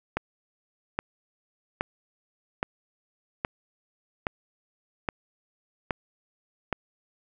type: click train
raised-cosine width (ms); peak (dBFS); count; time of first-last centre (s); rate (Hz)
0.5; -11; 9; 0.17-6.727; 1.22
effects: none